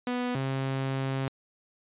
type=tone pair in turn; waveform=sawtooth; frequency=246.9 / 134.16 Hz; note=B3 / C3; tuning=0 / +44 cents; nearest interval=major seventh; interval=1056 cents; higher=first; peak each=-24 dBFS; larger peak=neither; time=0.07-0.35 / 0.35-1.28 s; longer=second; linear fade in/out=2 ms; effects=resampled to 8000 Hz